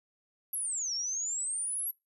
sine exponential two-way sweep, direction down then up, 11650 to 5390 to 11650 Hz, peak -31 dBFS, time 0.53-1.91 s, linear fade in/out 5 ms, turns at 0.94 s, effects noise-tail reverb RT60 0.2 s tail -22 dB re dry

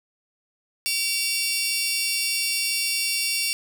20% pulse tone cluster, 2284 / 2747 / 3521 / 4299 / 4698 Hz, D7 / F7 / A7 / C8 / D8, -49 / -29 / 0 / +46 / 0 cents, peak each -27 / -21 / -30 / -28 / -22 dBFS, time 0.86-3.53 s, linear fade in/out 0 ms, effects 8-bit

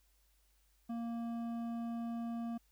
sine tone with hard clipping, 232.7 Hz, A#3, 3 cents flat, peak -39 dBFS, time 0.89-2.58 s, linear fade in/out 10 ms, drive 9 dB, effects added 50 Hz sine -70 dBFS peak until 2.71 s + white hiss -75 dBFS RMS until 2.71 s

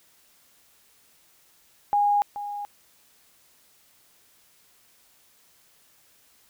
sine tone with echo, 820 Hz, G#5, 22 cents flat, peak -18 dBFS, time 1.93-2.22 s, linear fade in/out 0 ms, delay 430 ms, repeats 1, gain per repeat -12 dB, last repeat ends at 2.65 s, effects white hiss -60 dBFS RMS until 6.49 s

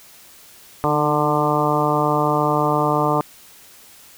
harmonic tone with a mistuned harmonic, 148.9 Hz, D3, 24 cents sharp, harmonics 1 / 2 / 3 / 4 / 5 / 6 / 7 / 8, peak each -24 / -24 / -24 / -24 / -24 / -24 / -24 / -24 dBFS, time 0.84-3.21 s, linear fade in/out 0 ms, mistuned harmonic 2, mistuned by +33 cents, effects white hiss -46 dBFS RMS until 4.17 s

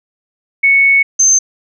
sine tone pair in turn, 2214 / 6262 Hz, C#7 / G8, -3 / -3 cents, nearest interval octave + tritone, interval 1800 cents, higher second, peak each -6 dBFS, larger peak neither, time 0.63-1.03 / 1.19-1.39 s, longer first, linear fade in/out 10 ms, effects none

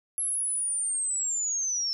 sine linear sweep, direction down, 11140 to 5300 Hz, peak -26 dBFS, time 0.18-1.93 s, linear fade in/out 0 ms, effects none

